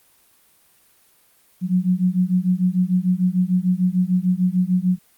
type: beating tone pair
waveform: sine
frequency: 178.9 / 185.6 Hz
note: F3 / F#3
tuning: +42 / +6 cents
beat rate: 6.7 Hz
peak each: -19 dBFS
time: 1.61-4.99 s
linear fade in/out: 50 ms
effects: white hiss -57 dBFS RMS until 5.17 s + Opus 32 kbps